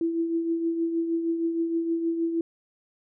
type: tone with tremolo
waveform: sine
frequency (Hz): 332.3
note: E4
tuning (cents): +14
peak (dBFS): -21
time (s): 0.01-2.41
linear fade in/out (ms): 2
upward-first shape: triangle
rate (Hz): 6.4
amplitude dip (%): 55
effects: none